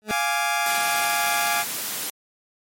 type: tone with exponential growth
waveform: 20% pulse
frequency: 213.6 Hz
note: G#3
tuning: 49 cents sharp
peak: -16 dBFS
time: 0.02-0.11 s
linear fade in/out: 0 ms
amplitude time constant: 18 ms
type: chord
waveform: 20% pulse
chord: D diminished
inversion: first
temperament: equal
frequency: 698.5 / 830.6 / 1174.7 Hz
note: F5 / Ab5 / D6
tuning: 0 / 0 / 0 cents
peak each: -21 / -19 / -23 dBFS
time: 0.08-1.65 s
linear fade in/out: 50 ms
type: high-pass noise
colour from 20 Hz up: white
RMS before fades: -29 dBFS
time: 0.66-2.1 s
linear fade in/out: 2 ms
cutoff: 130 Hz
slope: 24 dB/octave
effects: MP3 64 kbps